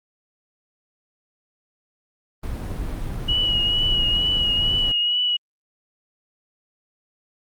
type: noise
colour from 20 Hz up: brown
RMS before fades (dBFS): -27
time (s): 2.43-4.92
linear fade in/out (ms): 5
type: tone with vibrato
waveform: sine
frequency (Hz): 2915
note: F#7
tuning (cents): -26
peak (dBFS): -18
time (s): 3.28-5.37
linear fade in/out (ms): 10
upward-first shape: triangle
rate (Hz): 2.2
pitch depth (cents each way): 34
effects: Opus 32 kbps